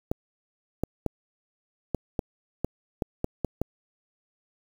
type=clicks; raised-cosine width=2 ms; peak=-12 dBFS; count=10; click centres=0.115 / 0.836 / 1.063 / 1.947 / 2.192 / 2.646 / 3.022 / 3.244 / 3.447 / 3.616 s; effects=7-bit